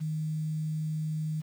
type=tone with quantisation; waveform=sine; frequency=155.56 Hz; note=D#3; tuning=in tune; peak=-29 dBFS; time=0-1.42 s; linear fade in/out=20 ms; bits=9; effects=none